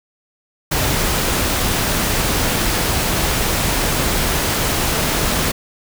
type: noise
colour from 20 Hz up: pink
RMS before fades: -18 dBFS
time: 0.71-5.52 s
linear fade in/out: 10 ms
effects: none